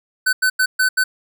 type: tone bursts at uneven times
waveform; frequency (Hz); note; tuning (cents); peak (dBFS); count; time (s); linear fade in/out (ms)
square; 1513; F#6; +38; -14; 5; 0.26-0.33 / 0.42-0.5 / 0.59-0.66 / 0.79-0.89 / 0.97-1.04; 10
effects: none